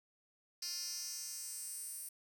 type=tone with high-pass filter sweep; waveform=10% pulse; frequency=352.1 Hz; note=F4; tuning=14 cents sharp; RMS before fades=-44 dBFS; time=0.62-2.09 s; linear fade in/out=5 ms; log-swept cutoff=4900 to 10000 Hz; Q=2.9; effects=none